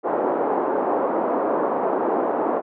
pink band-pass noise, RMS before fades -22 dBFS, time 0.03-2.62 s, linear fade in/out 50 ms, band 310 to 1000 Hz, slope 24 dB/octave, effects none

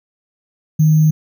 sine tone with sample-and-hold, 155.56 Hz, D#3, in tune, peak -8 dBFS, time 0.79-1.11 s, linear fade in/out 10 ms, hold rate 6300 Hz, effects none

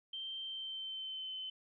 sine tone with pitch glide, 3136 to 3056 Hz, G7 to G7, 0 to -45 cents, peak -40 dBFS, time 0.13-1.5 s, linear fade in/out 5 ms, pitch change -45 cents, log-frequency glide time 0.41-1.34 s, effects none

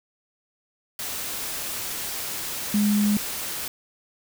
sine tone in noise, 207.5 Hz, G#3, 1 cent flat, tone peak -18 dBFS, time 2.74-3.17 s, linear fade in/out 2 ms, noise white, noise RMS -31 dBFS, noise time 0.99-3.68 s, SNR +10 dB, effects none

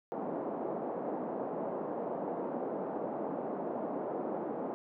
white band-pass noise, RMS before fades -37 dBFS, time 0.12-4.74 s, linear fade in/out 0 ms, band 200 to 750 Hz, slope 24 dB/octave, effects none

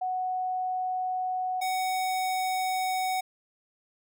sine / square tone pair in turn, 740 / 747.7 Hz, F#5 / F#5, 0 / +18 cents, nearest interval unison, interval 18 cents, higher second, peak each -27 dBFS, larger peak neither, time 0.01-1.61 / 1.61-3.21 s, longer neither, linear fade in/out 10 ms, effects none

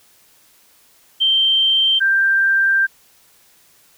sine tone pair in turn, 3136 / 1578.9 Hz, G7 / G6, 0 / +12 cents, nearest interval octave, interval 1188 cents, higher first, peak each -12 dBFS, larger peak neither, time 1.2-2 / 2-2.87 s, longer second, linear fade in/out 20 ms, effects white hiss -53 dBFS RMS until 3.97 s

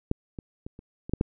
clicks, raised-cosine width 3 ms, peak -11 / -23 / -24 / -30 / -24 / -11 / -9 dBFS, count 7, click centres 0.114 / 0.388 / 0.665 / 0.791 / 1.095 / 1.136 / 1.211 s, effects none

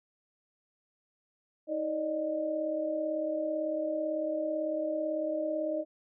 sine tone cluster, 315.8 / 574 / 612 Hz, D#4 / D5 / D#5, +26 / -40 / -29 cents, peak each -35 / -38 / -31 dBFS, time 1.67-5.85 s, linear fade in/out 50 ms, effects none

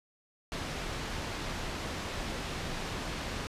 pink low-pass noise, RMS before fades -37 dBFS, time 0.52-3.47 s, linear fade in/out 0 ms, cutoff 5400 Hz, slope 12 dB/octave, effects resampled to 32000 Hz

